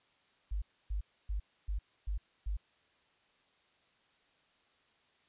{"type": "tone bursts", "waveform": "sine", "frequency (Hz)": 50.3, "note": "G1", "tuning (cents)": 45, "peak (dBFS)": -32, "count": 6, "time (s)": [0.51, 2.57], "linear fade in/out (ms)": 10, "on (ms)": 110, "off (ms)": 280, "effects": ["white hiss -70 dBFS RMS until 5.28 s", "resampled to 8000 Hz"]}